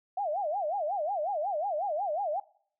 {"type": "tone with vibrato", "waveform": "sine", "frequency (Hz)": 698.5, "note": "F5", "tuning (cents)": 0, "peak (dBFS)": -28, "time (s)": [0.17, 2.4], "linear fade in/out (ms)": 5, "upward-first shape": "sine", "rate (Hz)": 5.5, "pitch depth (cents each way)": 290, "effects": ["noise-tail reverb RT60 0.6 s tail -23 dB re dry"]}